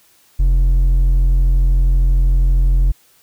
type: tone with hard clipping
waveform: sine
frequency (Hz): 43.65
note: F1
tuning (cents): 0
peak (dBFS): -11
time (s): 0.39-2.92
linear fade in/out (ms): 10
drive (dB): 4
effects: white hiss -53 dBFS RMS until 3.22 s